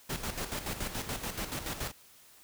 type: noise with tremolo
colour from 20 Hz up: pink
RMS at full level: -35 dBFS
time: 0.09-1.92 s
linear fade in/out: 10 ms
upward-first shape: square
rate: 7 Hz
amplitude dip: 60%
effects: white hiss -58 dBFS RMS until 2.43 s